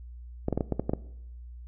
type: clicks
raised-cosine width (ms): 2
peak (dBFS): -13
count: 8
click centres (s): 0.484 / 0.527 / 0.576 / 0.608 / 0.723 / 0.796 / 0.895 / 0.935
effects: noise-tail reverb RT60 0.8 s tail -19 dB re dry + added 60 Hz sine -41 dBFS peak until 1.67 s